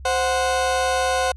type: tone pair together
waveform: 30% pulse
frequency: 520.4 / 736 Hz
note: C5 / F#5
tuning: -9 / -9 cents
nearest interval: tritone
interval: 600 cents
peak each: -19 dBFS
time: 0.05-1.32 s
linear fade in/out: 5 ms
effects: added 67 Hz sine -35 dBFS peak until 1.36 s + resampled to 24000 Hz